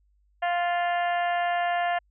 harmonic tone, 349.5 Hz, F4, 1 cent sharp, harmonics 2 / 3 / 4 / 5 / 6 / 7 / 8 / 9, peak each -24 / -36 / -37 / -32 / -38 / -46 / -40 / -47 dBFS, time 0.42-1.99 s, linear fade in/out 10 ms, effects added 50 Hz sine -62 dBFS peak until 2.1 s

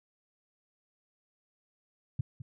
sine tone with echo, 126.3 Hz, B2, 39 cents sharp, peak -25 dBFS, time 2.19-2.21 s, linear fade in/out 5 ms, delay 210 ms, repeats 1, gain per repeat -13 dB, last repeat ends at 2.42 s, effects none

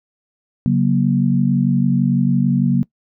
sine chord, F# major, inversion second, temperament equal with one note detuned, 138.59 / 185 / 236.5 Hz, C#3 / F#3 / A#3, 0 / 0 / +25 cents, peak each -17 dBFS, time 0.66-2.83 s, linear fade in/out 0 ms, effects noise-tail reverb RT60 0.1 s tail -22 dB re dry

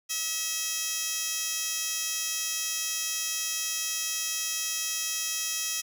15% pulse tone with high-pass filter, 644 Hz, E5, 41 cents flat, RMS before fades -31 dBFS, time 0.09-5.82 s, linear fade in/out 20 ms, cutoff 4500 Hz, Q 1.7, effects none

